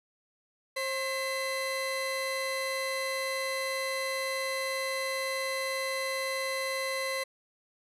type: tone pair together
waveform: 30% pulse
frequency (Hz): 533 / 2030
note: C5 / B6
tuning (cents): +32 / +47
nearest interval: octave + major seventh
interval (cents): 2315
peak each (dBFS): -30 / -31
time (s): 0.76-7.24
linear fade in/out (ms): 10
effects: resampled to 32000 Hz